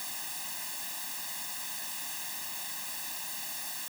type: noise with comb filter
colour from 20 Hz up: white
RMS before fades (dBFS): -38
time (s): 0-3.88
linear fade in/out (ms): 0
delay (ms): 1.1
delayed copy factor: +0.95
effects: high-pass 200 Hz 12 dB/octave